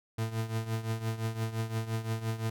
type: tone with tremolo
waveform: 40% pulse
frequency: 112.1 Hz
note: A2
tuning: 33 cents sharp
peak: -27 dBFS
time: 0.18-2.5 s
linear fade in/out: 5 ms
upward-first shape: triangle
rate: 5.8 Hz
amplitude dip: 80%
effects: none